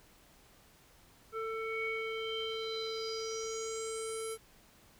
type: tone with low-pass filter sweep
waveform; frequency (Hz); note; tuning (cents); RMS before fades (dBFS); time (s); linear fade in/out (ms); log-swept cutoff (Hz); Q
square; 445.5; A4; +22; -38; 1.32-4.38; 50; 1600 to 11000; 6.8
effects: pink hiss -62 dBFS RMS until 4.99 s